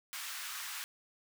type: high-pass noise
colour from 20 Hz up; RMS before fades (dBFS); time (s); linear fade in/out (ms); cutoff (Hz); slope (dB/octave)
pink; -42; 0.13-0.84; 0; 1200; 24
effects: none